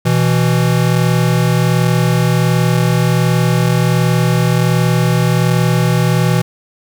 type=tone pair together; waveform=square; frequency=123.47 / 164.81 Hz; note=B2 / E3; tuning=0 / 0 cents; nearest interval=perfect fourth; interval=500 cents; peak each=-14 dBFS; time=0.05-6.42 s; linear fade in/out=10 ms; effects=none